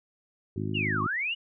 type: harmonic tone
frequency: 51.91 Hz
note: G#1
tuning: in tune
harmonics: 2 / 3 / 4 / 5 / 6 / 7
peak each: -33 / -35 / -36 / -37 / -38 / -38 dBFS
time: 0.56-1.07 s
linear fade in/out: 5 ms
type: linear two-way sweep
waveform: sine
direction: down then up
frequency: 2960 to 1057 to 2960 Hz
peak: -27 dBFS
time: 0.74-1.35 s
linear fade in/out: 20 ms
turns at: 1.02 s
effects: none